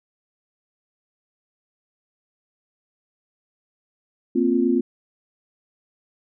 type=chord; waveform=sine; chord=Bb suspended second; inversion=none; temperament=equal; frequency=233.1 / 261.6 / 349.2 Hz; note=Bb3 / C4 / F4; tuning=0 / 0 / 0 cents; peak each=-22 / -20 / -21 dBFS; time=4.35-4.81 s; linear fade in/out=10 ms; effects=none